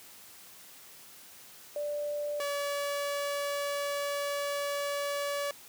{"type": "tone pair in turn", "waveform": ["sine", "sawtooth"], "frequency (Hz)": [587.3, 571.2], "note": ["D5", "D5"], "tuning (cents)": [0, -48], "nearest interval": "unison", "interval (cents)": 48, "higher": "first", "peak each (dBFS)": [-31, -27], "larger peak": "second", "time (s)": [[1.76, 2.4], [2.4, 5.51]], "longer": "second", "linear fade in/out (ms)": 2, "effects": ["white hiss -52 dBFS RMS until 5.68 s", "high-pass 80 Hz 12 dB/octave"]}